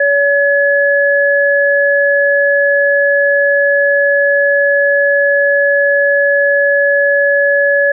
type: tone pair together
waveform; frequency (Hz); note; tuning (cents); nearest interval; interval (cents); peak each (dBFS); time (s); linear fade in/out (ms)
sine; 567.3 / 1700; C#5 / G#6; +40 / +40; octave + perfect fifth; 1900; -11; 0-7.92; 5
effects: none